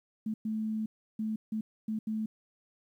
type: tone bursts at uneven times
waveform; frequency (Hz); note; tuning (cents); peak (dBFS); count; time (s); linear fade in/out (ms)
sine; 217.9; A3; -17; -30; 6; 0.26-0.34 / 0.45-0.86 / 1.19-1.36 / 1.52-1.61 / 1.88-1.99 / 2.07-2.26; 5
effects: 11-bit